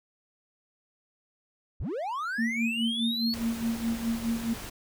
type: linear sweep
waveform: triangle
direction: up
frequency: 30.87 to 4449 Hz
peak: -28 dBFS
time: 1.8-3.34 s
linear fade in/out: 0 ms
type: tone with tremolo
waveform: sine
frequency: 230 Hz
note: A#3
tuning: 23 cents flat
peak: -24 dBFS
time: 2.38-4.54 s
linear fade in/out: 10 ms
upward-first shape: sine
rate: 4.8 Hz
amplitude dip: 75%
type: noise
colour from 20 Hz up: pink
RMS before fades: -40 dBFS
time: 3.33-4.7 s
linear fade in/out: 10 ms
effects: none